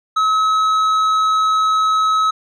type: tone with tanh clipping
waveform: sine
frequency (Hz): 1285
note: E6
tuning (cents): -45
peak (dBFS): -14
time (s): 0.16-2.31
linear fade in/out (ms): 10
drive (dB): 8
effects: none